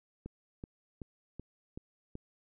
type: click train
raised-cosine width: 3 ms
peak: -29 dBFS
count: 6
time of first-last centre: 0.26-2.154 s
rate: 2.64 Hz
effects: none